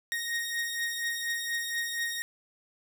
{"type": "beating tone pair", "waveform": "sawtooth", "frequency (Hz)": [1864.7, 1868.9], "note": ["A#6", "A#6"], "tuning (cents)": [0, 4], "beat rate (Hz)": 4.2, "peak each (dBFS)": [-28, -33], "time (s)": [0.12, 2.22], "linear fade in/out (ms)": 0, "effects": []}